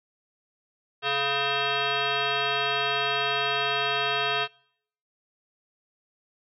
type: tone with frequency modulation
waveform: sine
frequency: 987.8 Hz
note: B5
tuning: in tune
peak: -23 dBFS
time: 1.02-4.48 s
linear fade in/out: 50 ms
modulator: 561 Hz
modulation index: 4.9
effects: noise-tail reverb RT60 0.7 s tail -26 dB re dry